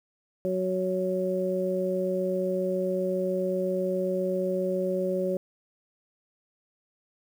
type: harmonic tone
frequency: 185.5 Hz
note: F#3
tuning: 5 cents sharp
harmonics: 1 / 2 / 3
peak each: -31 / -29 / -28 dBFS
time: 0.45-5.37 s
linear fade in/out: 0 ms
effects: 9-bit